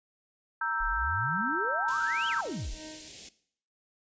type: chord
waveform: sine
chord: E diminished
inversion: second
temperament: equal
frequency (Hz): 932.3 / 1318.5 / 1568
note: Bb5 / E6 / G6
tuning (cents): 0 / 0 / 0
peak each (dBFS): -34 / -32 / -31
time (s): 0.61-2.41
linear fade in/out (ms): 5
type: exponential two-way sweep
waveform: sine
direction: up then down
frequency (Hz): 30.87 to 3299 to 30.87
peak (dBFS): -33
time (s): 0.8-2.75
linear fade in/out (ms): 10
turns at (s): 2.28
type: band-stop noise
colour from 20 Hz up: white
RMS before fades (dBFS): -43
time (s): 1.88-3.29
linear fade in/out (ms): 5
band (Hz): 590 to 2400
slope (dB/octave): 24
type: tone with tremolo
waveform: 25% pulse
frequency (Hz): 311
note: D#4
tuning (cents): -1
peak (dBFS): -39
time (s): 2.45-3.08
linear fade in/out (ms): 2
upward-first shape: sine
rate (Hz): 3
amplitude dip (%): 80
effects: noise-tail reverb RT60 0.6 s tail -17 dB re dry + resampled to 16000 Hz